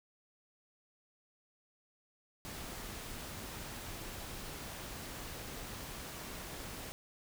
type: noise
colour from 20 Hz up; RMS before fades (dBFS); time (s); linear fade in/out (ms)
pink; -45; 2.45-6.92; 0
effects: none